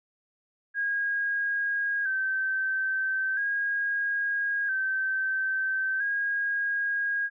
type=tone with vibrato; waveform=sine; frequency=1591 Hz; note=G6; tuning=25 cents sharp; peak=-25 dBFS; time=0.74-7.3 s; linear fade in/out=50 ms; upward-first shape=square; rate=0.38 Hz; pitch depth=47 cents each way; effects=none